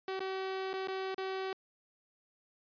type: tone with dropouts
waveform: sawtooth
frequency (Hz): 381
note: G4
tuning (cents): -49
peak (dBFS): -31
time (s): 0.08-1.53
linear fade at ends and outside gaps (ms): 2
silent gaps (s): 0.194-0.204 / 0.732-0.737 / 0.874-0.883 / 1.145-1.18
effects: resampled to 11025 Hz